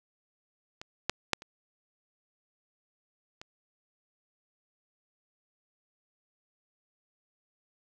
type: clicks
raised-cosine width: 0.2 ms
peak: -24 / -9 / -7 / -28 / -26 dBFS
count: 5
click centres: 0.815 / 1.096 / 1.333 / 1.421 / 3.415 s
effects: none

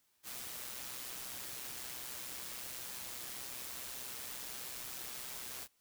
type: noise with amplitude modulation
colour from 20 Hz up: white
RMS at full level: -43 dBFS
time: 0.23-5.68 s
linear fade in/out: 50 ms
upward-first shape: sine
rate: 126 Hz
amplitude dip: 45%
effects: white hiss -75 dBFS RMS until 5.8 s

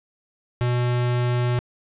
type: tone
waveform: square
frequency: 122.4 Hz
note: B2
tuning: 15 cents flat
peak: -20 dBFS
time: 0.61-1.59 s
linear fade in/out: 0 ms
effects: resampled to 8000 Hz + 9-bit

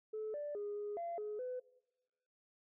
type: tone with pitch steps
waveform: sine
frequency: 432.9 / 587 / 411.8 / 414.1 / 684 / 421.8 / 503 Hz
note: A4 / D5 / G#4 / G#4 / F5 / G#4 / B4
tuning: -28 / -1 / -15 / -5 / -36 / +27 / +32 cents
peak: -38 dBFS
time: 0.13-1.6 s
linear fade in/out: 10 ms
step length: 210 ms
effects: noise-tail reverb RT60 1.0 s tail -22 dB re dry + tanh soft clip ceiling -35 dBFS

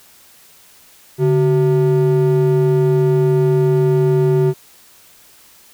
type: ring-modulated tone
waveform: triangle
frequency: 261.6 Hz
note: C4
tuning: in tune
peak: -6 dBFS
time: 1.18-4.54 s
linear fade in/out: 50 ms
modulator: 117 Hz
effects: white hiss -47 dBFS RMS until 5.73 s

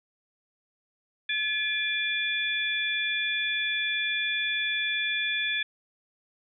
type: tone cluster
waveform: sine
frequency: 1715 / 2395 / 3447 Hz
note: A6 / D7 / A7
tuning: -45 / +33 / -36 cents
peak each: -30 / -30 / -30 dBFS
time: 1.29-5.63 s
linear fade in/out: 5 ms
effects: none

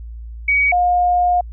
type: tone pair in turn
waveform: sine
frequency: 2259 / 712.8 Hz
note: C#7 / F5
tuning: +32 / +35 cents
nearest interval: octave + minor sixth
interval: 1997 cents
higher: first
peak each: -12 dBFS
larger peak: neither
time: 0.48-0.72 / 0.72-1.41 s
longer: second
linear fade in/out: 5 ms
effects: added 57 Hz sine -29 dBFS peak until 1.52 s

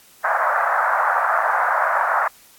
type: band-pass noise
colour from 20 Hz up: white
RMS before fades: -19 dBFS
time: 0.24-2.28 s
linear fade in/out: 5 ms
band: 630 to 1600 Hz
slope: 48 dB/octave
effects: white hiss -50 dBFS RMS until 2.58 s + AAC 64 kbps

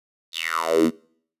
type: tone with high-pass filter sweep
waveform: 10% pulse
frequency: 82 Hz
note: E2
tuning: 9 cents flat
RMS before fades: -21 dBFS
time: 0.32-0.91 s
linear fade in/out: 50 ms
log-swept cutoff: 4100 to 210 Hz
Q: 6.4
effects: noise-tail reverb RT60 0.6 s tail -25 dB re dry + resampled to 32000 Hz

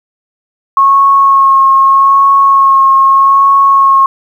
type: tone with vibrato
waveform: sine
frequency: 1091 Hz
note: C#6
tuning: 28 cents flat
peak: -3 dBFS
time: 0.77-4.06 s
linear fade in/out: 2 ms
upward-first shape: sine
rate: 0.81 Hz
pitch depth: 17 cents each way
effects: 7-bit

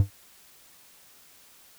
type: tone with exponential decay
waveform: triangle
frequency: 98.6 Hz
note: G2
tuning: 11 cents sharp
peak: -10 dBFS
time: 0-0.1 s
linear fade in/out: 0 ms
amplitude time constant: 20 ms
effects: tanh soft clip ceiling -7 dBFS + white hiss -55 dBFS RMS until 1.78 s

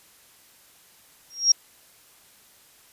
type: tone with exponential growth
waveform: sine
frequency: 5600 Hz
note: F8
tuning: 4 cents sharp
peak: -10 dBFS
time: 1.3-1.52 s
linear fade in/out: 5 ms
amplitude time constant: 47 ms
effects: white hiss -55 dBFS RMS until 2.92 s + resampled to 32000 Hz

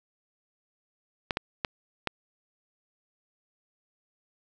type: clicks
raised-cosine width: 0.3 ms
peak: -11 dBFS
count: 4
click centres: 1.308 / 1.371 / 1.648 / 2.073 s
effects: none

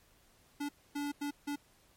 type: tone bursts at uneven times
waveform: square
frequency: 288.5 Hz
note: D4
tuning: 31 cents flat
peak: -35 dBFS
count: 4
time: 0.6-0.69 / 0.95-1.12 / 1.21-1.31 / 1.47-1.56 s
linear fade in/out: 10 ms
effects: pink hiss -66 dBFS RMS until 1.96 s + MP3 64 kbps

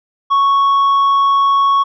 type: tone with tanh clipping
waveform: triangle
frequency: 1108.7 Hz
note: C#6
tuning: in tune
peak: -10 dBFS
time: 0.3-1.84 s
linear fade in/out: 20 ms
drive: 8 dB
effects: none

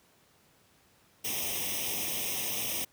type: noise with comb filter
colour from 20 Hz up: white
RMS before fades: -33 dBFS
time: 1.24-2.85 s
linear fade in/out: 10 ms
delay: 0.34 ms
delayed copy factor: +0.9
effects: pink hiss -64 dBFS RMS until 2.92 s + high-pass 80 Hz 12 dB/octave

